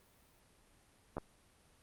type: clicks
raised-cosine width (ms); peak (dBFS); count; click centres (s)
1; -24; 2; 1.169 / 1.182
effects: pink hiss -67 dBFS RMS until 1.82 s + Opus 32 kbps